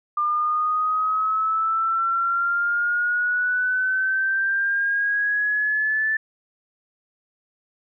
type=exponential sweep; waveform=sine; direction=up; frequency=1197 to 1760 Hz; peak=-19 dBFS; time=0.17-6.17 s; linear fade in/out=5 ms; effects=none